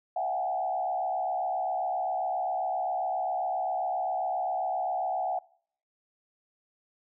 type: tone with frequency modulation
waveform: sine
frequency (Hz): 743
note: F#5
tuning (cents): +7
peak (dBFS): -27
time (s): 0.16-5.39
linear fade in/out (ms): 5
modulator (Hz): 67.5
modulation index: 1.1
effects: noise-tail reverb RT60 0.6 s tail -24 dB re dry